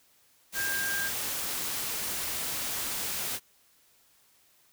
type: tone in noise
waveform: sine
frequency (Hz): 1600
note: G6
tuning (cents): +35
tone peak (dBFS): -30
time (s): 0.54-1.11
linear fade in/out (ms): 50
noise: white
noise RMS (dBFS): -33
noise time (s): 0.52-3.4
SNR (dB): 0
effects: white hiss -64 dBFS RMS until 4.72 s